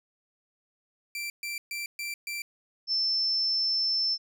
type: tone bursts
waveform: sawtooth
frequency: 2349 Hz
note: D7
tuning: in tune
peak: -29 dBFS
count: 5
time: 1.15-2.42 s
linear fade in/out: 2 ms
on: 150 ms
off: 130 ms
type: tone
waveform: sine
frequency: 5310 Hz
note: E8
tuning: 12 cents sharp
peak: -24 dBFS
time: 2.87-4.18 s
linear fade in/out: 50 ms
effects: none